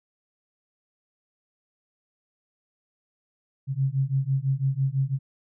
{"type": "beating tone pair", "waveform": "sine", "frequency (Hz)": [132.3, 138.3], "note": ["C3", "C#3"], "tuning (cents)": [20, -4], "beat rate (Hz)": 6, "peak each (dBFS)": [-25, -25], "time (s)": [3.67, 5.19], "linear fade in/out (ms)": 50, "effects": []}